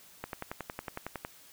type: click train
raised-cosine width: 0.5 ms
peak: -21 dBFS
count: 12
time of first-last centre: 0.24-1.249 s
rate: 10.9 Hz
effects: white hiss -56 dBFS RMS until 1.52 s